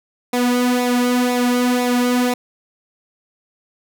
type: tone with flanger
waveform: sawtooth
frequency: 246.5 Hz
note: B3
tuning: 3 cents flat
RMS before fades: -17 dBFS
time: 0.33-2.34 s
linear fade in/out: 5 ms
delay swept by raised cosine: 0.64 to 2.94 ms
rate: 2 Hz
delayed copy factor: -0.65
effects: none